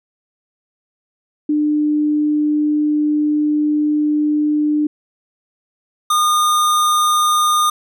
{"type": "tone pair in turn", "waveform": ["sine", "square"], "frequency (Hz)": [299.7, 1219.1], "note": ["D4", "D#6"], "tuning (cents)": [35, -36], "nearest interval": "2 octaves", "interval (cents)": 2429, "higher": "second", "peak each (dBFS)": -13, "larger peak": "neither", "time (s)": [[1.49, 4.87], [6.1, 7.7]], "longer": "first", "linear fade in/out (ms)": 5, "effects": []}